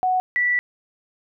sine tone pair in turn, 740 / 1960.8 Hz, F#5 / B6, 0 / -13 cents, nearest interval octave + perfect fourth, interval 1687 cents, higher second, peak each -17 dBFS, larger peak neither, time 0.03-0.2 / 0.36-0.59 s, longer second, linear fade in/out 0 ms, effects none

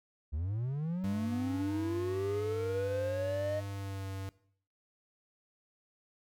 triangle linear sweep, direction up, 69.3 to 622.3 Hz, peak -30 dBFS, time 0.32-3.61 s, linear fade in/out 20 ms
square tone with vibrato, 98 Hz, G2, in tune, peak -38 dBFS, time 1.04-4.29 s, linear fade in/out 0 ms, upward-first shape sine, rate 0.88 Hz, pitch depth 25 cents each way
effects noise-tail reverb RT60 0.6 s tail -20 dB re dry

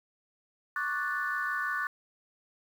sine chord, D major seventh, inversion third, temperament equal, 1108.7 / 1174.7 / 1480 / 1760 Hz, C#6 / D6 / F#6 / A6, 0 / 0 / 0 / 0 cents, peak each -37 / -36 / -32 / -34 dBFS, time 0.76-1.87 s, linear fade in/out 2 ms, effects tanh soft clip ceiling -20 dBFS + 9-bit

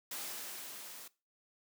white noise with level ramp, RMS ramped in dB -41 to -50 dBFS, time 0.11-1.08 s, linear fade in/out 5 ms, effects noise-tail reverb RT60 0.3 s tail -20 dB re dry + high-pass 200 Hz 12 dB/octave

